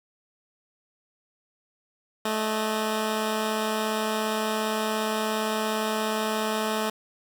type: tone pair together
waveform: 10% pulse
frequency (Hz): 217.4 / 615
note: A3 / D#5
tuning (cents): -21 / -20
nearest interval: octave + tritone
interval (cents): 1801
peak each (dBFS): -17 / -27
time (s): 2.25-6.9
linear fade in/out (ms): 5
effects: none